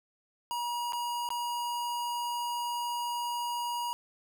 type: tone with dropouts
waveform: square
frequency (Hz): 957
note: A#5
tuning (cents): +45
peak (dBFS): -32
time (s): 0.51-3.93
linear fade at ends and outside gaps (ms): 0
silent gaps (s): 0.923-0.932 / 1.289-1.304
effects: none